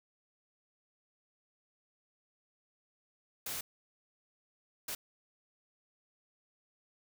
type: noise bursts at uneven times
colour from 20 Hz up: white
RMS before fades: -39 dBFS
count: 2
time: 3.46-3.61 / 4.88-4.95 s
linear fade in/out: 5 ms
effects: none